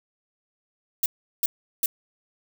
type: noise bursts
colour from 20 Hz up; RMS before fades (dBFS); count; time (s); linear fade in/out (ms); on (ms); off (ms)
violet; -22; 3; 1.03-1.86; 2; 30; 370
effects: none

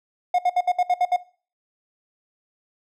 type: tone bursts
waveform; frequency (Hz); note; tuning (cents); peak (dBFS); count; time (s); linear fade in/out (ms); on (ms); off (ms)
triangle; 720; F#5; -47; -14; 8; 0.34-1.163; 5; 46; 65
effects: noise-tail reverb RT60 0.4 s tail -19 dB re dry

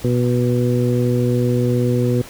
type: harmonic tone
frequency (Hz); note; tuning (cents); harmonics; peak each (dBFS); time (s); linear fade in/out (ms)
122.5; B2; -14; 1 / 2 / 3 / 4; -17 / -20 / -22 / -23; 0.04-2.22; 5
effects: pink hiss -38 dBFS RMS until 2.29 s

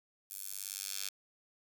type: tone with high-pass filter sweep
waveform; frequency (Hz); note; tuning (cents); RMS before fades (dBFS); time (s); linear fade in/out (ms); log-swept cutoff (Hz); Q
10% pulse; 98; G2; 0; -42; 0.3-1.09; 5; 11000 to 4300; 0.88
effects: 10-bit

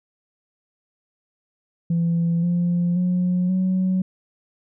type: tone with pitch steps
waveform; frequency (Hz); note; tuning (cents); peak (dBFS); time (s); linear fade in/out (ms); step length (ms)
sine; 168.7 / 174.35 / 180.18 / 186.21; E3 / F3 / F#3 / F#3; +40 / -3 / -46 / +11; -16; 1.9-4.02; 5; 530
effects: tanh soft clip ceiling -15 dBFS

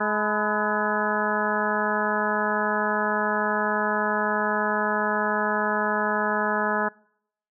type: harmonic tone with a mistuned harmonic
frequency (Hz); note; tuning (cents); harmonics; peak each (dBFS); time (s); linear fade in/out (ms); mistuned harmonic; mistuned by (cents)
211.7; G#3; +33; 1 / 2 / 3 / 4 / 5 / 6 / 7 / 8; -30 / -30 / -30 / -30 / -30 / -30 / -30 / -30; 0-6.89; 10; 5; -73
effects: noise-tail reverb RT60 0.7 s tail -25 dB re dry

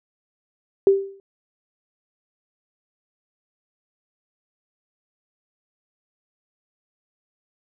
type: tone with exponential decay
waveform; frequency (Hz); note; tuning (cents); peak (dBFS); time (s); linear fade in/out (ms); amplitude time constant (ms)
sine; 392; G4; 0; -8; 0.87-1.2; 1; 70
effects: none

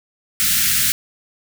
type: band-stop noise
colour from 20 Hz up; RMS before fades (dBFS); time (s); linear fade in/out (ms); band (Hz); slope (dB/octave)
white; -17; 0.4-0.92; 0; 250 to 1400; 48
effects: none

